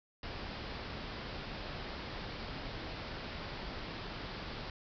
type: low-pass noise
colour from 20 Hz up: pink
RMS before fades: -43 dBFS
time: 0.23-4.7 s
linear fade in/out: 2 ms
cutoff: 5200 Hz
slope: 96 dB/octave
effects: none